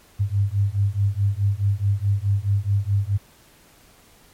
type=beating tone pair; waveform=sine; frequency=98 / 102.7 Hz; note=G2 / G#2; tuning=0 / -19 cents; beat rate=4.7 Hz; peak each=-21 dBFS; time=0.19-3.18 s; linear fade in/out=20 ms; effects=pink hiss -53 dBFS RMS until 4.33 s + MP3 64 kbps